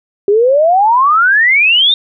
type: exponential sweep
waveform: sine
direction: up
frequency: 392 to 3715 Hz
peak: -6 dBFS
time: 0.28-1.94 s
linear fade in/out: 2 ms
effects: none